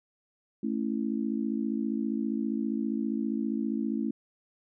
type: chord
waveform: sine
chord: A major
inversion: none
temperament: just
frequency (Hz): 220 / 275 / 330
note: A3 / C#4 / E4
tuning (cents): 0 / -14 / +2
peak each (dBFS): -30 / -32 / -35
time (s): 0.63-4.11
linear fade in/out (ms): 5
effects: none